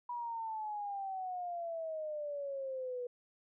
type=exponential sweep; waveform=sine; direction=down; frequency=975 to 485.9 Hz; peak=-37 dBFS; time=0.09-3.07 s; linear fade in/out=5 ms; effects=none